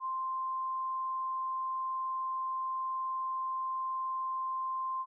sine tone, 1046.5 Hz, C6, in tune, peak -32 dBFS, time 0-5.06 s, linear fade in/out 50 ms, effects none

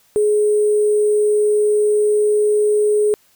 sine tone with sample-and-hold, 420.2 Hz, G#4, 20 cents sharp, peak -12 dBFS, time 0.16-3.14 s, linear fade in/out 0 ms, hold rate 8820 Hz, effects white hiss -56 dBFS RMS until 3.35 s

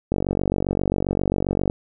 click train, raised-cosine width 2 ms, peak -8 dBFS, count 76, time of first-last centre 0.12-1.699 s, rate 47.5 Hz, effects none

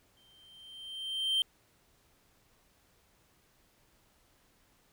triangle tone with exponential growth, 3136 Hz, G7, in tune, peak -23 dBFS, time 0.17-1.42 s, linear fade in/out 1 ms, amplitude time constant 270 ms, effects pink hiss -68 dBFS RMS until 4.92 s

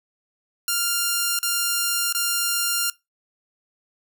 5% pulse tone with dropouts, 1396.9 Hz, F6, in tune, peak -9 dBFS, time 0.68-2.9 s, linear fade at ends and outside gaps 2 ms, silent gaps 1.39-1.429 / 2.126-2.148 s, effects noise-tail reverb RT60 0.2 s tail -21 dB re dry

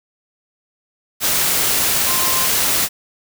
sine tone in noise, 1045 Hz, C6, 2 cents flat, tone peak -25 dBFS, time 2.05-2.5 s, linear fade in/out 50 ms, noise white, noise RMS -17 dBFS, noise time 1.2-2.89 s, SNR -11 dB, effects none

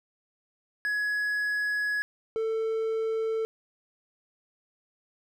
triangle tone pair in turn, 1681 / 445.2 Hz, G#6 / A4, +20 / +20 cents, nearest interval octave + major seventh, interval 2300 cents, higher first, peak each -24 dBFS, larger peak neither, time 0.85-2.02 / 2.36-3.45 s, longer first, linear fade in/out 0 ms, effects none

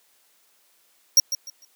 45% pulse tone with echo, 5630 Hz, F8, 13 cents sharp, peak -11 dBFS, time 1.17-1.2 s, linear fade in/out 2 ms, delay 150 ms, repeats 3, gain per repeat -12 dB, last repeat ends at 1.65 s, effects white hiss -62 dBFS RMS until 1.75 s + high-pass 300 Hz 12 dB/octave

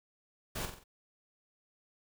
pink noise with echo, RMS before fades -38 dBFS, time 0.55-0.66 s, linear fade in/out 10 ms, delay 45 ms, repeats 4, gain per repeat -6 dB, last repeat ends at 0.84 s, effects none

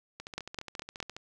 two click trains, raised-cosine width 0.2 ms, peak -17 / -24 dBFS, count 4 / 15, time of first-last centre 0.38-1.002 / 0.2-1.166 s, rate 4.82 / 14.5 Hz, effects none

